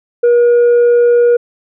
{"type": "tone", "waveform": "sine", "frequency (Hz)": 478.7, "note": "A#4", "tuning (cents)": 46, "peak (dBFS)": -3, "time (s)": [0.23, 1.37], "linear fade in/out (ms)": 10, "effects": ["tanh soft clip ceiling -5 dBFS"]}